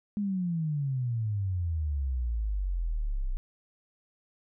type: exponential sweep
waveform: sine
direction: down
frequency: 210 to 30.33 Hz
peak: -27 dBFS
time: 0.17-3.37 s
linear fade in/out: 0 ms
effects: none